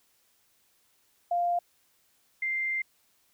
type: tone pair in turn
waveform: sine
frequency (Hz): 698.5 / 2093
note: F5 / C7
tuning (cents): 0 / 0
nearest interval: octave + perfect fifth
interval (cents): 1900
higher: second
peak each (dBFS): -24 / -27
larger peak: first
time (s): 1.31-1.59 / 2.42-2.82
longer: second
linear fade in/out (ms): 5
effects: white hiss -68 dBFS RMS until 3.33 s